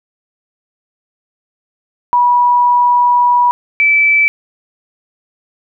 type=tone pair in turn; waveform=sine; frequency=973 / 2314 Hz; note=B5 / D7; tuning=-26 / -26 cents; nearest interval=octave + minor third; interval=1500 cents; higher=second; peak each=-7 dBFS; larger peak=neither; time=2.13-3.51 / 3.8-4.28 s; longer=first; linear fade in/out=0 ms; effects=none